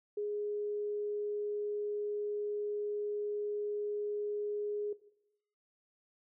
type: tone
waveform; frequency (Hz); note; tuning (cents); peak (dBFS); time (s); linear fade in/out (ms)
sine; 415.3; G#4; 0; -33; 0.17-4.93; 5
effects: noise-tail reverb RT60 0.8 s tail -17 dB re dry